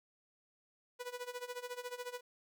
sawtooth tone with tremolo, 492.1 Hz, B4, 6 cents flat, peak -35 dBFS, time 0.99-2.21 s, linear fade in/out 20 ms, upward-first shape sine, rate 14 Hz, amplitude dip 85%, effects none

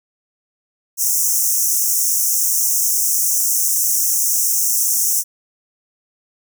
pink high-pass noise, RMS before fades -17 dBFS, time 0.97-5.24 s, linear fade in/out 50 ms, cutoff 5600 Hz, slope 96 dB/octave, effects none

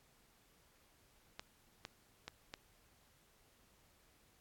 clicks, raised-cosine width 0.2 ms, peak -27 dBFS, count 4, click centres 1.395 / 1.851 / 2.28 / 2.539 s, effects pink hiss -70 dBFS RMS until 4.4 s + AAC 64 kbps

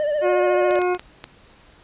triangle tone with vibrato, 596 Hz, D5, 25 cents sharp, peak -17 dBFS, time 0-0.79 s, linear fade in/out 0 ms, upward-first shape triangle, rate 14 Hz, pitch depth 68 cents each way
harmonic tone, 360 Hz, F#4, 47 cents flat, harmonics 1 / 2 / 3 / 4 / 6 / 7, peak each -19 / -25 / -29 / -31 / -35 / -36 dBFS, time 0.21-0.98 s, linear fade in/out 50 ms
clicks, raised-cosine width 0.2 ms, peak -15 dBFS, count 6, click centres 0.709 / 0.756 / 0.817 / 0.948 / 0.995 / 1.241 s
effects pink hiss -51 dBFS RMS until 1.83 s + resampled to 8000 Hz

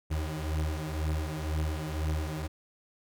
35% pulse beating tone pair, 76.7 / 78.7 Hz, D#2 / D#2, -24 / +20 cents, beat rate 2 Hz, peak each -31 dBFS, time 0.1-2.48 s, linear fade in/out 20 ms, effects none

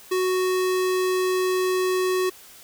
square tone, 370 Hz, F#4, in tune, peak -21 dBFS, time 0.11-2.3 s, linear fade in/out 10 ms, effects white hiss -47 dBFS RMS until 2.63 s

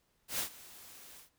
white noise with ADSR envelope, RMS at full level -33 dBFS, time 0.28-1.3 s, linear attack 110 ms, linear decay 100 ms, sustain -20 dB, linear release 120 ms, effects pink hiss -75 dBFS RMS until 1.38 s

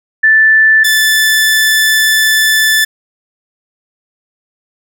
sine / sawtooth tone pair in turn, 1760 / 1751.5 Hz, A6 / A6, 0 / -8 cents, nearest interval unison, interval 8 cents, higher first, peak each -4 dBFS, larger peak neither, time 0.23-0.84 / 0.84-2.85 s, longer second, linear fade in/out 10 ms, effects none

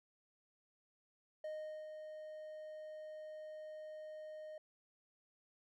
triangle tone with ADSR envelope, 618 Hz, D#5, 12 cents flat, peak -39 dBFS, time 1.44-4.58 s, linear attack 4 ms, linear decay 420 ms, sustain -6 dB, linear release 3 ms, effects none

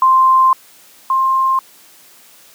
sine tone pair in turn, 1046.5 / 1057.4 Hz, C6 / C6, 0 / +18 cents, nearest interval unison, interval 18 cents, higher second, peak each -7 / -11 dBFS, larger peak first, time 0.02-0.53 / 1.1-1.59 s, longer first, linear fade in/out 2 ms, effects white hiss -45 dBFS RMS until 2.54 s + high-pass 150 Hz 12 dB/octave

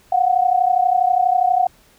sine tone pair together, 715.7 / 748 Hz, F5 / F#5, +42 / +19 cents, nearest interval minor second, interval 77 cents, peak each -16 dBFS, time 0.12-1.67 s, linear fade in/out 5 ms, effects pink hiss -53 dBFS RMS until 1.98 s

